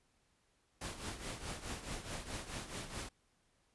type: noise with tremolo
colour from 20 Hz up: pink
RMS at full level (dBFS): -41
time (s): 0.81-3.09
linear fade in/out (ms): 5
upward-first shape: triangle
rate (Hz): 4.7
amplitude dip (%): 75
effects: pink hiss -75 dBFS RMS until 3.74 s + resampled to 24000 Hz